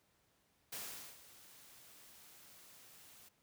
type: noise with ADSR envelope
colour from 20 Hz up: white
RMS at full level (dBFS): -44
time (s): 0.72-3.29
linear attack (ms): 8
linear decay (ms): 440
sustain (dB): -16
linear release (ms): 9
effects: pink hiss -75 dBFS RMS until 3.42 s + high-pass 60 Hz 12 dB/octave